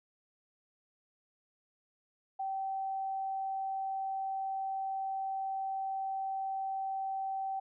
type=tone; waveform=sine; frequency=773 Hz; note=G5; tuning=24 cents flat; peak=-33 dBFS; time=2.39-7.6 s; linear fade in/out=10 ms; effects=none